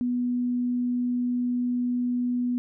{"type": "tone", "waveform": "sine", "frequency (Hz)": 245.6, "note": "B3", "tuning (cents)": -9, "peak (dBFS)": -23, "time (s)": [0.01, 2.58], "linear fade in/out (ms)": 0, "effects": []}